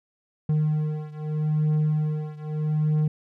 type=beating tone pair; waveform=triangle; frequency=152.7 / 153.5 Hz; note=D#3 / D#3; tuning=-32 / -23 cents; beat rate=0.8 Hz; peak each=-22 / -24 dBFS; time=0.49-3.08 s; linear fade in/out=5 ms; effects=none